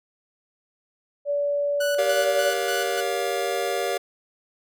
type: tone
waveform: sine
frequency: 575 Hz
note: D5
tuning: 37 cents flat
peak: -21 dBFS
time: 1.25-2.53 s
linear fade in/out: 50 ms
type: tone with tremolo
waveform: sawtooth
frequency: 1480 Hz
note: F#6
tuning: in tune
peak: -23 dBFS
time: 1.8-3.01 s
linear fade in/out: 10 ms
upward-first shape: square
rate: 3.4 Hz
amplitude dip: 60%
type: chord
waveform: square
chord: G half-diminished seventh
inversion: none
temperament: just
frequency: 392 / 470.4 / 564.5 / 705.6 Hz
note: G4 / Bb4 / Db5 / F5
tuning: 0 / +16 / +31 / +18 cents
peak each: -30 dBFS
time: 1.98-3.98 s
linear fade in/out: 10 ms
effects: none